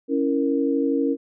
sine chord, A# diminished, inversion first, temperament equal, 277.2 / 329.6 / 466.2 Hz, C#4 / E4 / A#4, 0 / 0 / 0 cents, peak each -21 / -26 / -24 dBFS, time 0.08-1.17 s, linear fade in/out 50 ms, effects none

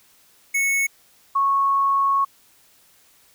square / sine tone pair in turn, 2205 / 1102.5 Hz, C#7 / C#6, -10 / -10 cents, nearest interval octave, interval 1200 cents, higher first, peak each -19 / -16 dBFS, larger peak second, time 0.54-0.87 / 1.35-2.25 s, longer second, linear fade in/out 10 ms, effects white hiss -56 dBFS RMS until 3.34 s

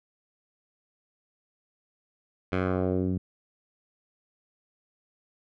10% pulse tone with low-pass filter sweep, 92.5 Hz, F#2, in tune, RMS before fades -27 dBFS, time 2.52-3.18 s, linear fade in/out 5 ms, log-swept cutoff 2500 to 190 Hz, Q 1.3, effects none

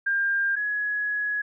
sine tone pair in turn, 1600 / 1679.1 Hz, G6 / G#6, +35 / +19 cents, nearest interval minor second, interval 84 cents, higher second, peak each -21 / -24 dBFS, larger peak first, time 0.06-0.56 / 0.56-1.42 s, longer second, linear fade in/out 10 ms, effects none

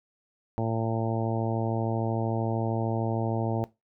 harmonic tone, 113.1 Hz, A2, 48 cents sharp, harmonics 1 / 2 / 3 / 4 / 5 / 6 / 7 / 8, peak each -29 / -32 / -34 / -35 / -36 / -37 / -37 / -38 dBFS, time 0.58-3.64 s, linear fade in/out 0 ms, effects noise-tail reverb RT60 0.2 s tail -18 dB re dry

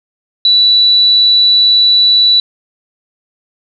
sine tone, 3951 Hz, B7, in tune, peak -5 dBFS, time 0.45-2.4 s, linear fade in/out 2 ms, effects none

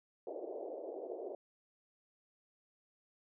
pink band-pass noise, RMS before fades -44 dBFS, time 0.27-1.35 s, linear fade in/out 2 ms, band 350 to 670 Hz, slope 48 dB/octave, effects none

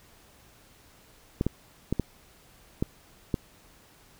clicks, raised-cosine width 3 ms, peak -12 dBFS, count 6, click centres 1.411 / 1.466 / 1.926 / 1.997 / 2.825 / 3.342 s, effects pink hiss -57 dBFS RMS until 4.19 s

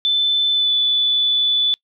sine tone with pitch glide, 3520 to 3476 Hz, A7 to A7, 0 to -22 cents, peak -14 dBFS, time 0.05-1.74 s, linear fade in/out 0 ms, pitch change -22 cents, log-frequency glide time 0.52-0.72 s, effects noise-tail reverb RT60 0.1 s tail -26 dB re dry

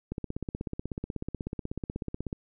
click train, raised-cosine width 3 ms, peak -20 dBFS, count 37, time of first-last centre 0.12-2.329 s, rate 16.3 Hz, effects none

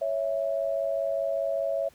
sine tone pair together, 555 / 660 Hz, C#5 / E5, +2 / +2 cents, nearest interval minor third, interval 300 cents, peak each -28 dBFS, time 0.01-1.89 s, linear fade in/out 10 ms, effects pink hiss -59 dBFS RMS until 1.94 s

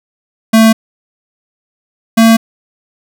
square tone pair in turn, 222.9 / 226.1 Hz, A3 / A3, +23 / +47 cents, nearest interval unison, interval 24 cents, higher second, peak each -4 dBFS, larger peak neither, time 0.53-0.73 / 2.17-2.37 s, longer neither, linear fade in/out 10 ms, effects none

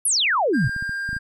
sine exponential sweep, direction down, 11710 to 110 Hz, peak -17 dBFS, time 0.05-0.68 s, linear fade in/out 5 ms
triangle tone, 1600 Hz, G6, 35 cents sharp, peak -23 dBFS, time 0.53-1.19 s, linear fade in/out 20 ms
clicks, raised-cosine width 5 ms, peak -22 dBFS, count 8, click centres 0.644 / 0.694 / 0.764 / 0.825 / 0.894 / 1.091 / 1.13 / 1.166 s
effects none

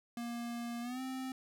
square tone with pitch glide, 236.4 to 260.8 Hz, A#3 to C4, +24 to -5 cents, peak -39 dBFS, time 0.17-1.32 s, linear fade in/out 2 ms, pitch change +171 cents, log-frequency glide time 0.81-1.01 s, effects none

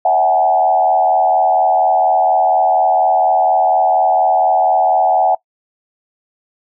sine tone with frequency modulation, 747 Hz, F#5, 16 cents sharp, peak -9 dBFS, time 0.05-5.35 s, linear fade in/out 5 ms, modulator 84.2 Hz, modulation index 1.1, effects noise-tail reverb RT60 0.1 s tail -21 dB re dry

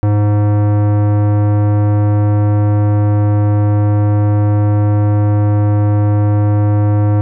sine tone with tanh clipping, 103.83 Hz, G#2, in tune, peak -11 dBFS, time 0.03-7.21 s, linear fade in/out 0 ms, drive 18 dB, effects none

